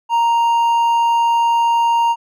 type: tone with hard clipping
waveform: triangle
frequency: 932.3 Hz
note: A#5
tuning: in tune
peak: -13 dBFS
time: 0.09-2.16 s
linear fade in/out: 50 ms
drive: 7 dB
effects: none